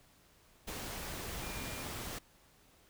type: tone in noise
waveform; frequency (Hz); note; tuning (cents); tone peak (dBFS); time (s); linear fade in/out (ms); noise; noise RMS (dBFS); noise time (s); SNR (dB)
sine; 2400; D7; +37; -50; 1.42-1.83; 10; pink; -42; 0.67-2.19; -11
effects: pink hiss -65 dBFS RMS until 2.89 s